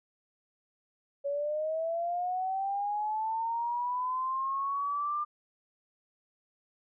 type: linear sweep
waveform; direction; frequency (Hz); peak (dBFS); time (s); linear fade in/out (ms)
sine; up; 558 to 1200; -29; 1.24-5.25; 20
effects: none